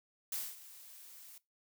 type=noise with ADSR envelope; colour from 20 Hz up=blue; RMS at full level=-37 dBFS; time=0.32-1.38 s; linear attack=4 ms; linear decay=230 ms; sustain=-17 dB; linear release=4 ms; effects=noise-tail reverb RT60 0.2 s tail -19 dB re dry